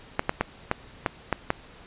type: clicks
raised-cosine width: 0.5 ms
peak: -7 dBFS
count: 7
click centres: 0.194 / 0.294 / 0.41 / 0.714 / 1.062 / 1.327 / 1.504 s
effects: pink hiss -49 dBFS RMS until 1.86 s + resampled to 8000 Hz